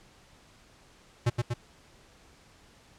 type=tone with echo; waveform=square; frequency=120 Hz; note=B2; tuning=49 cents flat; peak=-22 dBFS; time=1.26-1.3 s; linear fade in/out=10 ms; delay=120 ms; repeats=2; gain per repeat=-3 dB; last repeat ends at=1.54 s; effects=pink hiss -58 dBFS RMS until 2.98 s + low-pass 8000 Hz 12 dB/octave